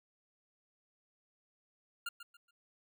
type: tone with echo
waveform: 25% pulse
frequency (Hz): 1400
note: F6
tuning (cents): +4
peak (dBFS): -33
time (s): 2.06-2.09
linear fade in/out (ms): 5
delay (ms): 140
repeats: 3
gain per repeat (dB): -11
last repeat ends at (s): 2.51
effects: none